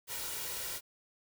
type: noise with comb filter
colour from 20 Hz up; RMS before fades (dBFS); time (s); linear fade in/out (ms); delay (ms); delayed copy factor
white; -39; 0.07-0.81; 50; 2.1; +0.55
effects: none